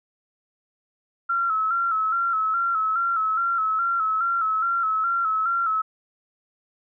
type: tone with vibrato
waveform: sine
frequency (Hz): 1333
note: E6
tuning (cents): +19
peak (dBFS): -20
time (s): 1.29-5.82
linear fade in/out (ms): 10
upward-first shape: square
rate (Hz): 2.4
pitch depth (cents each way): 51
effects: none